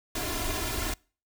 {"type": "noise with comb filter", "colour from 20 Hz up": "pink", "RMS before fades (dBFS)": -31, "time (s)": [0.15, 0.94], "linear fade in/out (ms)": 5, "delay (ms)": 2.9, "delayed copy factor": 0.9, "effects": ["noise-tail reverb RT60 0.4 s tail -26 dB re dry"]}